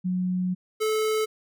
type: tone pair in turn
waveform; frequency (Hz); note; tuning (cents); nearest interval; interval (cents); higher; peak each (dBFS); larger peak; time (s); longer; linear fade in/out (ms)
sine / square; 182.5 / 434.1; F#3 / A4; -24 / -23; octave + minor third; 1501; second; -23; neither; 0.04-0.55 / 0.8-1.26; first; 20
effects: none